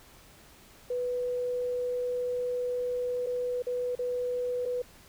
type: tone with dropouts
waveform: sine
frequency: 493.9 Hz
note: B4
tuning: in tune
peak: -28 dBFS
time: 0.9-4.82 s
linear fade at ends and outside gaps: 5 ms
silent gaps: 3.263-3.268 / 3.623-3.667 / 3.953-3.99 / 4.654-4.658 s
effects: pink hiss -55 dBFS RMS until 5.08 s